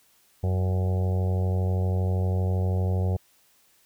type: harmonic tone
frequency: 92.6 Hz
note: F#2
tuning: 2 cents sharp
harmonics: 1 / 2 / 4 / 5 / 6 / 7 / 8 / 9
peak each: -22 / -33 / -38 / -37 / -40 / -42 / -42 / -47 dBFS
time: 0.43-3.17 s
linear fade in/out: 10 ms
effects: white hiss -62 dBFS RMS until 3.85 s